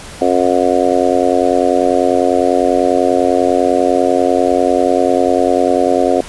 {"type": "harmonic tone", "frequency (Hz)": 90.1, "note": "F#2", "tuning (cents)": -45, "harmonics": [3, 4, 5, 6, 7, 8], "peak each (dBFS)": [-17, -17, -17, -17, -17, -17], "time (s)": [0.21, 6.21], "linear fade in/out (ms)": 5, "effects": ["pink hiss -32 dBFS RMS until 6.28 s", "resampled to 24000 Hz"]}